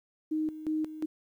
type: tone with tremolo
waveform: sine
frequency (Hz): 311.1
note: D#4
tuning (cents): 0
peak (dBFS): -27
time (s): 0.31-1.06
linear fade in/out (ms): 10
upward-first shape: square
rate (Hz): 2.8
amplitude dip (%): 75
effects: 11-bit